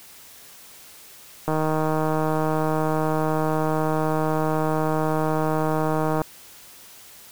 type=click train; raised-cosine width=1 ms; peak=-10 dBFS; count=740; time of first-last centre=1.48-6.217 s; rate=156 Hz; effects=white hiss -46 dBFS RMS until 7.31 s